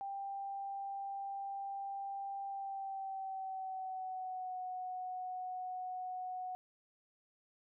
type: tone with pitch glide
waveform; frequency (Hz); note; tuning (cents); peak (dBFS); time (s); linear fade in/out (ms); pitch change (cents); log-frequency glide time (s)
sine; 790 to 737.1; G5 to F#5; +13 to -7; -39; 0.01-6.55; 0; -120; 2.45-4.58
effects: none